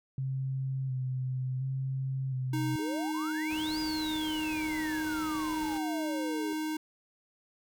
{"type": "tone with vibrato", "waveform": "sine", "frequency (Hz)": 131, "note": "C3", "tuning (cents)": 2, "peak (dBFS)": -30, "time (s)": [0.18, 2.76], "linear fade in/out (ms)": 2, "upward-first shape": "square", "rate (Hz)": 0.7, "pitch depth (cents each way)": 27}
{"type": "tone", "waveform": "square", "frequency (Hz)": 310.7, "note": "D#4", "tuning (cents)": -2, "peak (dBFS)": -32, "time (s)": [2.53, 6.77], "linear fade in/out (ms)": 5}
{"type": "exponential two-way sweep", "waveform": "sine", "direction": "up then down", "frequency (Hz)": [392, 4978, 392], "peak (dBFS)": -37, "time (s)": [2.79, 6.53], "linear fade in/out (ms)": 0, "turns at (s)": 3.79}
{"type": "noise", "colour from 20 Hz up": "pink", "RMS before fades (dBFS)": -46, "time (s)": [3.5, 5.78], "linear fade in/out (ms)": 5}
{"effects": []}